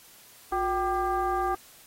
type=tone with frequency modulation; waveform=sine; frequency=776 Hz; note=G5; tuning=18 cents flat; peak=-24 dBFS; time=0.52-1.55 s; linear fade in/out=5 ms; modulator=416 Hz; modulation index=1.2; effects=white hiss -53 dBFS RMS until 1.86 s + AAC 48 kbps